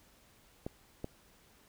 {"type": "clicks", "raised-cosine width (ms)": 2, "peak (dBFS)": -24, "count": 2, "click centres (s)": [0.665, 1.044], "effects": ["pink hiss -64 dBFS RMS until 1.68 s"]}